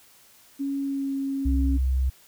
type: tone with pitch glide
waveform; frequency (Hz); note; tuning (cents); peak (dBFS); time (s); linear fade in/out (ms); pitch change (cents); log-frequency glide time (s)
sine; 277.2 to 273.1; C#4 to C#4; 0 to -26; -25; 0.59-1.78; 20; -26; 0.8-1.15
type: tone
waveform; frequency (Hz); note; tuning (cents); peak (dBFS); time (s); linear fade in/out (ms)
sine; 65; C2; -11; -20; 1.45-2.1; 10
effects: white hiss -55 dBFS RMS until 2.27 s